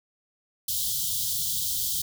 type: band-stop noise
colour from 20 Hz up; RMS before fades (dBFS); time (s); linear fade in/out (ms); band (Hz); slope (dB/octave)
white; -28; 0.68-2.02; 5; 170 to 3100; 96
effects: none